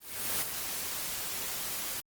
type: noise with ADSR envelope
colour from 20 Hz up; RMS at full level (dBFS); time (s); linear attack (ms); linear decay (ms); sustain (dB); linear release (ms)
white; -29; 0-2.01; 420; 3; -7; 16
effects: Opus 24 kbps